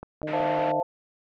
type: click train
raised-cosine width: 1 ms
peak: -24 dBFS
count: 4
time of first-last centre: 0.03-0.592 s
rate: 5.34 Hz
type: harmonic tone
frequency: 153.2 Hz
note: D#3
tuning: 27 cents flat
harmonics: 1 / 2 / 3 / 4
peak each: -38 / -33 / -38 / -32 dBFS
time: 0.23-0.8 s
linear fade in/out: 0 ms
type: band-pass noise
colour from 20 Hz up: white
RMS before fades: -37 dBFS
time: 0.27-0.72 s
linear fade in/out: 5 ms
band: 150 to 2400 Hz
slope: 24 dB/octave
type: chord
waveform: sine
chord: F major seventh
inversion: second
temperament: equal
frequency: 523.3 / 659.3 / 698.5 / 880 Hz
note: C5 / E5 / F5 / A5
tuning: 0 / 0 / 0 / 0 cents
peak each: -28 / -32 / -29 / -28 dBFS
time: 0.33-0.83 s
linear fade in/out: 5 ms
effects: none